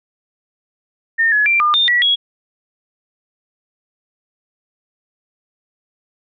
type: tone with pitch steps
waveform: sine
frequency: 1822 / 1696 / 2361 / 1206 / 3622 / 1938 / 3326 Hz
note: A#6 / G#6 / D7 / D6 / A7 / B6 / G#7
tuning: -40 / +36 / +9 / +46 / +49 / -33 / +2 cents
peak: -11 dBFS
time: 1.18-2.16 s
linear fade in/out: 20 ms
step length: 140 ms
effects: none